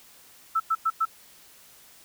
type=tone bursts; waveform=sine; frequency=1318.5 Hz; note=E6; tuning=in tune; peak=-20 dBFS; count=4; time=0.55-1.054 s; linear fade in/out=10 ms; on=51 ms; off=100 ms; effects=white hiss -53 dBFS RMS until 2.04 s